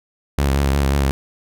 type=tone with vibrato; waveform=sawtooth; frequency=69.3 Hz; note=C#2; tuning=in tune; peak=-11 dBFS; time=0.38-1.11 s; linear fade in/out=0 ms; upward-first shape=sine; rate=5.6 Hz; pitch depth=48 cents each way; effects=none